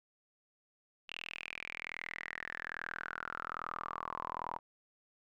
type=tone with band-pass filter sweep; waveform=sawtooth; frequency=41.2 Hz; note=E1; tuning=in tune; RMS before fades=-43 dBFS; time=1.08-4.59 s; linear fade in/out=20 ms; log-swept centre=2800 to 940 Hz; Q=8.1; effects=none